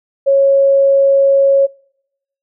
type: tone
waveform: sine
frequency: 550 Hz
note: C#5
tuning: 14 cents flat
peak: -7 dBFS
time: 0.26-1.67 s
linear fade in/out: 20 ms
effects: noise-tail reverb RT60 0.8 s tail -26 dB re dry